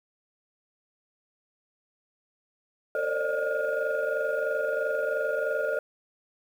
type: tone cluster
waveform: sine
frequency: 454.1 / 536 / 586 / 609 / 1422 Hz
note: A#4 / C5 / D5 / D#5 / F6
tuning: -45 / +42 / -4 / -37 / +31 cents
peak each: -31 dBFS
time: 2.95-5.79 s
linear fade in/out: 2 ms
effects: tanh soft clip ceiling -18 dBFS + 9-bit